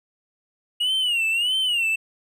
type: tone with vibrato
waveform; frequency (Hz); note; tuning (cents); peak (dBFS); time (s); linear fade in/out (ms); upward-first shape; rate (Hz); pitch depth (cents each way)
triangle; 2861; F7; +41; -18; 0.8-1.96; 10; sine; 1.6; 140
effects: none